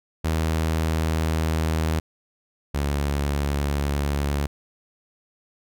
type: tone pair in turn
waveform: sawtooth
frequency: 79.9 / 71.43 Hz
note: D#2 / D2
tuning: +47 / -47 cents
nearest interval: major second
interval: 194 cents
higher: first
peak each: -17 / -18 dBFS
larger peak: first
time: 0.24-2 / 2.74-4.47 s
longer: first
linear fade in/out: 10 ms
effects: none